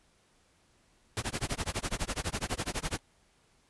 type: noise with tremolo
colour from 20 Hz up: pink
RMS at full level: -31 dBFS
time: 1.17-2.99 s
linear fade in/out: 0 ms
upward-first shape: sine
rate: 12 Hz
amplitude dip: 100%
effects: pink hiss -67 dBFS RMS until 3.69 s + resampled to 24000 Hz